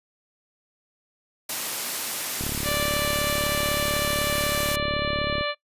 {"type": "high-pass noise", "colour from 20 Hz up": "white", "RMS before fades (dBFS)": -29, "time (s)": [1.49, 4.76], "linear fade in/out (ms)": 5, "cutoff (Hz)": 170, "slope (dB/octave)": 12}
{"type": "click train", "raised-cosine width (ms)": 3, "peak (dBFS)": -18, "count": 109, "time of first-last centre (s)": [2.41, 5.41], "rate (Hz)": 36}
{"type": "harmonic tone", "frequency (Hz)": 586, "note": "D5", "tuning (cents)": -4, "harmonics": [1, 2, 3, 4, 5, 6, 7], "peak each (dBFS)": [-28, -31, -33, -34, -35, -36, -36], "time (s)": [2.63, 5.55], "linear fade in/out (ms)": 50}
{"effects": ["noise-tail reverb RT60 0.1 s tail -19 dB re dry", "resampled to 32000 Hz"]}